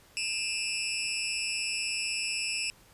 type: tone with amplitude modulation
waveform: 20% pulse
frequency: 2616 Hz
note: E7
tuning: 14 cents flat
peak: -21 dBFS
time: 0.17-2.7 s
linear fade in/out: 0 ms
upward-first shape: sine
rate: 216 Hz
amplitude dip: 100%
effects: pink hiss -58 dBFS RMS until 2.93 s + resampled to 32000 Hz

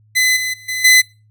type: tone with level steps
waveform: sawtooth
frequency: 2020 Hz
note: B6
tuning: 39 cents sharp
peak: -8 / -15 / -34 / -16 / -3 dBFS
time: 0.15-1.02 s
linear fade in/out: 20 ms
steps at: 0.36 / 0.53 / 0.68 / 0.84 s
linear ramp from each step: 10 ms
effects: noise-tail reverb RT60 0.3 s tail -25 dB re dry + added 107 Hz sine -49 dBFS peak until 1.3 s

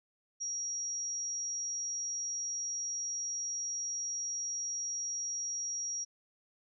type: tone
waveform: sine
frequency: 5680 Hz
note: F8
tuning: 28 cents sharp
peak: -34 dBFS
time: 0.4-6.05 s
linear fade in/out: 20 ms
effects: none

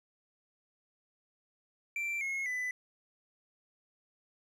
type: tone with pitch steps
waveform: triangle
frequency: 2349 / 2167 / 1998.2 Hz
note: D7 / C#7 / B6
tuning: 0 / -40 / +20 cents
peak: -31 dBFS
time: 1.96-2.71 s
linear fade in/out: 2 ms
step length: 250 ms
effects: none

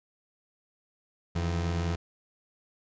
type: tone pair together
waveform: 30% pulse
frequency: 85.4 / 161.21 Hz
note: F2 / E3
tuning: -38 / -38 cents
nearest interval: major seventh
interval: 1100 cents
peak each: -25 / -36 dBFS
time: 1.35-1.96 s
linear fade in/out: 10 ms
effects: resampled to 16000 Hz

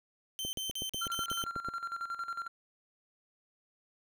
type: tone bursts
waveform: sawtooth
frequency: 3097 Hz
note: G7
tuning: 22 cents flat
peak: -32 dBFS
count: 6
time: 0.39-1.44 s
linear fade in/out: 0 ms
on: 140 ms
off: 42 ms
type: click train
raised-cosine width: 2 ms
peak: -28 dBFS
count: 11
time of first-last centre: 0.45-1.686 s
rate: 8.09 Hz
type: tone with tremolo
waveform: triangle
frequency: 1375 Hz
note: F6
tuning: 27 cents flat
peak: -32 dBFS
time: 1.01-2.48 s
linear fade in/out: 10 ms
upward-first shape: square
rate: 11 Hz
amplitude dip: 70%
effects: none

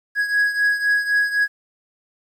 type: beating tone pair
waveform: triangle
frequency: 1661.2 / 1665.1 Hz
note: G#6 / G#6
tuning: 0 / +4 cents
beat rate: 3.9 Hz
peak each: -16 / -21 dBFS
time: 0.15-1.48 s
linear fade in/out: 50 ms
effects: 9-bit

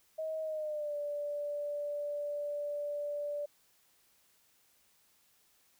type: tone with pitch glide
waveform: sine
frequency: 633 to 583.8 Hz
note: D#5 to D5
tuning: +30 to -10 cents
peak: -34 dBFS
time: 0.18-3.46 s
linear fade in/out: 10 ms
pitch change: -140 cents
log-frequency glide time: 0.42-0.96 s
effects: white hiss -69 dBFS RMS until 5.79 s

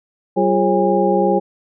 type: tone cluster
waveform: sine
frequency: 192.8 / 350.5 / 413.2 / 542 / 812 Hz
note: G3 / F4 / G#4 / C#5 / G#5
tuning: -28 / +6 / -9 / -39 / -39 cents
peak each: -19 dBFS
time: 0.36-1.4 s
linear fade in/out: 20 ms
effects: none

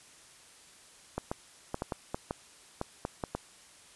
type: clicks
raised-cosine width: 1 ms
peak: -18 dBFS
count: 11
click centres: 1.18 / 1.315 / 1.744 / 1.821 / 1.922 / 2.145 / 2.309 / 2.814 / 3.051 / 3.238 / 3.35 s
effects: white hiss -56 dBFS RMS until 3.95 s + resampled to 24000 Hz

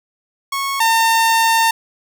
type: tone pair in turn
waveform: sawtooth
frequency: 1101 / 906.9 Hz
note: C#6 / A#5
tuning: -12 / -48 cents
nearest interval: minor third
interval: 336 cents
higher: first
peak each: -15 / -8 dBFS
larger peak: second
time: 0.52-0.8 / 0.8-1.71 s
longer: second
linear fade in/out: 5 ms
effects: none

